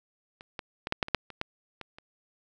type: clicks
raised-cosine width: 0.3 ms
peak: -29 / -19 / -17 / -10 / -9 / -21 / -6 / -27 / -14 / -23 / -30 dBFS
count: 11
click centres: 0.409 / 0.592 / 0.871 / 0.924 / 1.028 / 1.084 / 1.147 / 1.303 / 1.414 / 1.813 / 1.985 s
effects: none